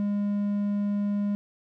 triangle tone, 204 Hz, G#3, 31 cents flat, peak -22 dBFS, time 0-1.35 s, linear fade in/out 0 ms, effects none

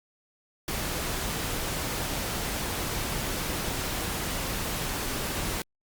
pink noise, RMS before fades -31 dBFS, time 0.68-5.62 s, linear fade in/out 2 ms, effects Opus 48 kbps

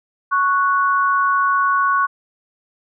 sine tone pair together, 1108.7 / 1473.1 Hz, C#6 / F#6, 0 / -8 cents, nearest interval perfect fourth, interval 492 cents, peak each -15 / -19 dBFS, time 0.31-2.07 s, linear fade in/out 20 ms, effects none

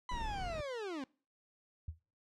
40% pulse linear sweep, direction down, 1010 to 251.1 Hz, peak -38 dBFS, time 0.09-1.04 s, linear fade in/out 2 ms
brown noise, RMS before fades -42 dBFS, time 0.11-0.61 s, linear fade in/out 5 ms
sine tone with exponential decay, 80.2 Hz, E2, 47 cents flat, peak -36 dBFS, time 1.88-1.99 s, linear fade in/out 5 ms, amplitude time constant 22 ms
effects noise-tail reverb RT60 0.4 s tail -25 dB re dry + low-pass 5000 Hz 12 dB/octave

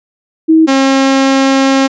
sine / sawtooth tone pair in turn, 319.9 / 269.5 Hz, D#4 / C#4, +48 / -49 cents, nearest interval minor third, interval 297 cents, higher first, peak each -3 dBFS, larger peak neither, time 0.48-0.67 / 0.67-1.88 s, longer second, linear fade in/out 20 ms, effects resampled to 16000 Hz

